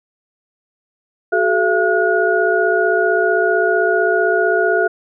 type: tone cluster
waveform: sine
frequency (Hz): 374.9 / 430.5 / 681 / 1448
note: F#4 / A4 / F5 / F#6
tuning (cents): +23 / -38 / -44 / -38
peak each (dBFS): -18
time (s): 1.32-4.88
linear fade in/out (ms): 10
effects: none